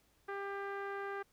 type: tone with low-pass filter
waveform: sawtooth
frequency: 397.5 Hz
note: G4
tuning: 24 cents sharp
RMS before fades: -41 dBFS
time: 0.28-1.23 s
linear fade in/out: 10 ms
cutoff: 1600 Hz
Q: 2.5
effects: pink hiss -72 dBFS RMS until 1.32 s